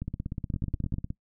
two click trains, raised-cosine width 5 ms, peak -17 / -20 dBFS, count 5 / 19, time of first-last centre 0.54-0.94 / 0.02-1.104 s, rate 9.99 / 16.6 Hz, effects noise-tail reverb RT60 0.1 s tail -21 dB re dry

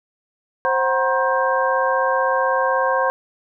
sine tone cluster, 527 / 745 / 954 / 1070 / 1580 Hz, C5 / F#5 / A#5 / C6 / G6, +12 / +12 / +40 / +38 / +13 cents, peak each -20 / -25 / -23 / -22 / -24 dBFS, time 0.65-3.1 s, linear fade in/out 0 ms, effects none

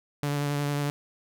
sawtooth tone with vibrato, 144.4 Hz, D3, 29 cents flat, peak -22 dBFS, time 0.23-0.9 s, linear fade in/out 0 ms, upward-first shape triangle, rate 11 Hz, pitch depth 21 cents each way, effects none

